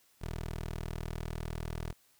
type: tone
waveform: 15% pulse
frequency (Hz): 40.19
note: E1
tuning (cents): -43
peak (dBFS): -30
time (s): 0.21-1.93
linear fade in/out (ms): 10
effects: white hiss -67 dBFS RMS until 2.19 s